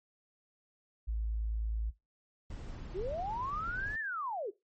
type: tone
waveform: sine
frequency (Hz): 54.7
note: A1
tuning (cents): -9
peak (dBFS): -31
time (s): 1.07-1.91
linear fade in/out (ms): 20
type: noise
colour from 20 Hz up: brown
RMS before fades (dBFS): -43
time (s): 2.5-3.96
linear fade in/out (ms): 5
type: linear two-way sweep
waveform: sine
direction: up then down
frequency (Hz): 336.3 to 1819 to 336.3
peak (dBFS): -34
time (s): 2.94-4.51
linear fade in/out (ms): 20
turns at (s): 3.99
effects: noise-tail reverb RT60 0.2 s tail -18 dB re dry + MP3 32 kbps